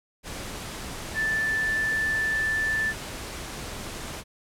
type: tone in noise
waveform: sine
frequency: 1760 Hz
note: A6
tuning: in tune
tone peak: -23 dBFS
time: 1.14-2.94 s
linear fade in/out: 50 ms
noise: pink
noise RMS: -36 dBFS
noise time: 0.23-4.24 s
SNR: +10 dB
effects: low-pass 11000 Hz 12 dB/octave